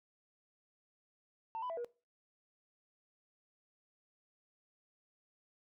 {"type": "tone with pitch steps", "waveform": "sine", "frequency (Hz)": [899, 998, 662, 479.1], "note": ["A5", "B5", "E5", "A#4"], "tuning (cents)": [37, 18, 7, 47], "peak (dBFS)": -36, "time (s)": [1.55, 1.846], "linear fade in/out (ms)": 0, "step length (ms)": 74, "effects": ["noise-tail reverb RT60 0.3 s tail -21 dB re dry", "tanh soft clip ceiling -35 dBFS"]}